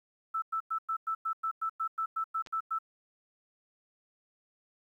sine tone bursts, 1318.5 Hz, E6, in tune, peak -29 dBFS, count 14, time 0.34-2.788 s, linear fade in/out 10 ms, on 82 ms, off 100 ms
clicks, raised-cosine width 0.2 ms, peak -31 dBFS, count 2, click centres 2.463 / 2.471 s
effects 11-bit

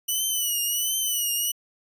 5% pulse tone with vibrato, 2960 Hz, F#7, in tune, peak -15 dBFS, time 0.08-1.52 s, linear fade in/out 10 ms, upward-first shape triangle, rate 1.4 Hz, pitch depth 86 cents each way, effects resampled to 32000 Hz

